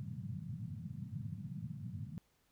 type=band-pass noise; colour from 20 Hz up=pink; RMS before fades=-44 dBFS; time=0-2.18 s; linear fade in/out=0 ms; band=100 to 200 Hz; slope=48 dB/octave; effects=pink hiss -75 dBFS RMS until 2.51 s